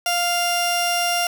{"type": "tone pair together", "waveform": "sawtooth", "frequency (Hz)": [698.5, 2794], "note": ["F5", "F7"], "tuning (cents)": [0, 0], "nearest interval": "2 octaves", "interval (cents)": 2400, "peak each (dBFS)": [-17, -18], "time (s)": [0.06, 1.27], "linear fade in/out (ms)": 2, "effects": []}